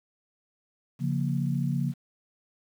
sine chord, Bb minor, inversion first, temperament just, 139.85 / 174.81 / 233.1 Hz, Db3 / F3 / Bb3, +16 / +2 / 0 cents, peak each -27 / -30 / -32 dBFS, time 0.99-1.94 s, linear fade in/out 50 ms, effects 9-bit

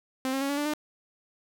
sawtooth tone with pitch steps, 261.6 / 269.1 / 276.8 / 284.8 / 293 / 301.4 Hz, C4 / C4 / C#4 / C#4 / D4 / D4, 0 / +49 / -2 / +47 / -4 / +45 cents, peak -23 dBFS, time 0.25-0.736 s, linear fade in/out 0 ms, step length 81 ms, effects none

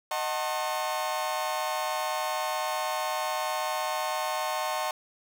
40% pulse chord, D# diminished seventh, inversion none, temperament just, 622.3 / 746.7 / 896 / 1075.3 Hz, D#5 / F#5 / A5 / C6, 0 / +16 / +31 / +47 cents, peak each -33 dBFS, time 0.11-4.91 s, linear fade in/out 2 ms, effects none

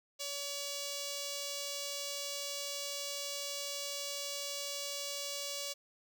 5% pulse tone with notch filter, 568 Hz, C#5, 42 cents sharp, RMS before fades -40 dBFS, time 0.19-5.74 s, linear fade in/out 20 ms, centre 1500 Hz, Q 0.6, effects none

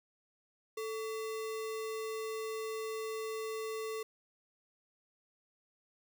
sine tone with sample-and-hold, 440 Hz, A4, in tune, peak -36 dBFS, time 0.77-4.03 s, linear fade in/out 5 ms, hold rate 1575 Hz, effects none

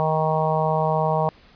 harmonic tone, 157.1 Hz, D#3, 17 cents sharp, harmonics 1 / 3 / 4 / 5 / 6 / 7, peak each -24 / -27 / -24 / -25 / -26 / -30 dBFS, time 0-1.29 s, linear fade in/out 0 ms, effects pink hiss -52 dBFS RMS until 1.55 s + resampled to 11025 Hz

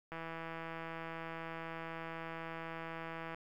click train, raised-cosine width 0.5 ms, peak -29 dBFS, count 530, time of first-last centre 0.12-3.346 s, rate 164 Hz, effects 11-bit

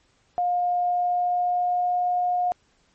sine tone with pitch glide, 711 to 716.8 Hz, F5 to F5, +31 to +45 cents, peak -20 dBFS, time 0.38-2.52 s, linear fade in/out 0 ms, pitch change +14 cents, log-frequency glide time 0.79-1.99 s, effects pink hiss -64 dBFS RMS until 2.94 s + MP3 32 kbps

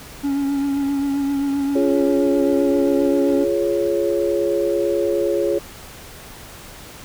triangle tone with vibrato, 279.2 Hz, C#4, 13 cents sharp, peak -16 dBFS, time 0.23-3.45 s, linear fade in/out 20 ms, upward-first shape triangle, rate 7.6 Hz, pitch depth 33 cents each way
sine chord, Db major, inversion first, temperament just, 346.5 / 415.8 / 554.4 Hz, F4 / Ab4 / Db5, -14 / +2 / 0 cents, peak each -21 dBFS, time 1.75-5.59 s, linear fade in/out 10 ms
effects pink hiss -39 dBFS RMS until 7.04 s

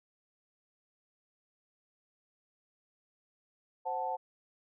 sine chord, F# diminished, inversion second, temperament equal, 523.3 / 740 / 880 Hz, C5 / F#5 / A5, 0 / 0 / 0 cents, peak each -39 / -36 / -35 dBFS, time 3.85-4.17 s, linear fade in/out 20 ms, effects none

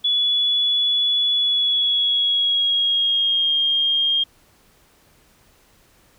sine tone with pitch glide, 3413 to 3223 Hz, G#7 to G7, +47 to +47 cents, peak -16 dBFS, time 0.04-4.24 s, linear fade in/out 10 ms, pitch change -100 cents, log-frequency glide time 1.34-3.55 s, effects pink hiss -56 dBFS RMS until 6.18 s

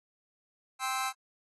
sawtooth chord, C major, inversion second, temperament just, 784.9 / 1046.5 / 1308.1 Hz, G5 / C6 / E6, +2 / 0 / -14 cents, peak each -31 dBFS, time 0.79-1.13 s, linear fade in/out 50 ms, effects AAC 32 kbps

